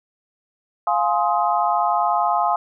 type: chord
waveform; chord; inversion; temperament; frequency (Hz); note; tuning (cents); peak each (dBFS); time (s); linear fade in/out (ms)
sine; F minor seventh; none; just; 698.5 / 838.1 / 1047.7 / 1257.2; F5 / Ab5 / C6 / Eb6; 0 / +16 / +2 / +18; -21 / -21 / -23 / -24; 0.87-2.56; 2
effects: none